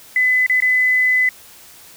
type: tone with dropouts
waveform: sine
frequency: 2011 Hz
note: B6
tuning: 31 cents sharp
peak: -12 dBFS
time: 0.16-1.29 s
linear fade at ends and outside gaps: 2 ms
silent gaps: 0.464-0.497 / 0.603-0.622 s
effects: white hiss -43 dBFS RMS until 1.96 s